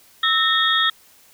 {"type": "tone cluster", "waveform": "sine", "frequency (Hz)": [1302, 1836, 3327, 3681], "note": ["E6", "A#6", "G#7", "A#7"], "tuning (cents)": [-22, -27, 2, -23], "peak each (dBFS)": -21, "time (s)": [0.23, 0.9], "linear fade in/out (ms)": 5, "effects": ["white hiss -52 dBFS RMS until 1.33 s"]}